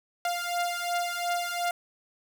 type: beating tone pair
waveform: sawtooth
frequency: 698.5 / 701.3 Hz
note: F5 / F5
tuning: 0 / +7 cents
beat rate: 2.8 Hz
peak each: -27 dBFS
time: 0.25-1.71 s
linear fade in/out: 2 ms
effects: none